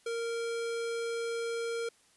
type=tone; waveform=square; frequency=463.7 Hz; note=A#4; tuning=9 cents flat; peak=-33 dBFS; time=0.06-1.89 s; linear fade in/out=5 ms; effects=white hiss -65 dBFS RMS until 2.16 s + resampled to 24000 Hz